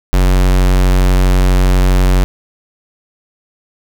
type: tone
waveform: square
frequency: 46.14 Hz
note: F#1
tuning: 4 cents flat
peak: -8 dBFS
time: 0.13-2.24 s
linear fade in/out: 0 ms
effects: none